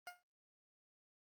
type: tone with exponential decay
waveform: 20% pulse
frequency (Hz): 712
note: F5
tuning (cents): +33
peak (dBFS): -38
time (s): 0.07-0.23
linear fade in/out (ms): 1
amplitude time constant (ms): 33
effects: Opus 24 kbps